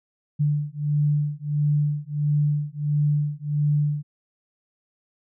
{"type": "beating tone pair", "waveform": "sine", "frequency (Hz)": [146.83, 148.33], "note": ["D3", "D3"], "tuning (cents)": [0, 18], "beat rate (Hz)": 1.5, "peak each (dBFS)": -23, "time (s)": [0.39, 4.03], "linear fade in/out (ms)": 20, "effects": []}